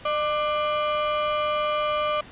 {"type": "ring-modulated tone", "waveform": "45% pulse", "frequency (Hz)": 894, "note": "A5", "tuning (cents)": 27, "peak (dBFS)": -19, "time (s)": [0.05, 2.21], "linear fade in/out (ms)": 5, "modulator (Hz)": 290, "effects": ["pink hiss -45 dBFS RMS until 2.31 s", "resampled to 8000 Hz"]}